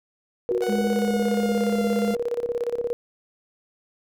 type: tone with tremolo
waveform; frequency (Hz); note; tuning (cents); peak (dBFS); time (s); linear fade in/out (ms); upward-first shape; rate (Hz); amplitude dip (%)
sine; 477.5; A#4; +42; -21; 0.49-2.93; 0; square; 17; 75
type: tone with exponential decay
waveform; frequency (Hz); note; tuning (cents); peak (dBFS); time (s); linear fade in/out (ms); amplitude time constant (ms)
sine; 367.7; F#4; -11; -21; 0.51-1.43; 1; 200
type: tone with pitch glide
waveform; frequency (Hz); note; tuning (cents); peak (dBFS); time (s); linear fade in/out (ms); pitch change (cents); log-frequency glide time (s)
sawtooth; 740 to 694.4; F#5 to F5; 0 to -10; -27; 0.62-2.15; 0; -110; 0.89-1.79
type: tone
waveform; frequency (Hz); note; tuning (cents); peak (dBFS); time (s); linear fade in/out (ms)
sine; 207.7; G#3; 0; -22; 0.68-2.15; 20
effects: none